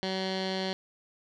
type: tone with low-pass filter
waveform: 15% pulse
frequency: 189.2 Hz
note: F#3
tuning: 39 cents sharp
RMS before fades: -32 dBFS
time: 0.03-0.73 s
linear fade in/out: 0 ms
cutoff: 4100 Hz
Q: 4.3
effects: none